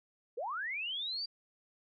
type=linear sweep; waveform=sine; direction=up; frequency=415.3 to 4762 Hz; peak=-35 dBFS; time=0.37-1.26 s; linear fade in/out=10 ms; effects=none